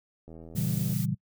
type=click train; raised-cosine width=2 ms; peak=-33 dBFS; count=54; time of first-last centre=0.28-0.931 s; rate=81.4 Hz
type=noise; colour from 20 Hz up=blue; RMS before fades=-39 dBFS; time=0.55-1.06 s; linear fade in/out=20 ms
type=chord; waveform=sine; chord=A# diminished seventh; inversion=none; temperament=equal; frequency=116.54 / 138.59 / 164.81 / 196 Hz; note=A#2 / C#3 / E3 / G3; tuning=0 / 0 / 0 / 0 cents; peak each=-32 / -31 / -31 / -32 dBFS; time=0.55-1.15 s; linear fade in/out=10 ms
effects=noise-tail reverb RT60 0.1 s tail -25 dB re dry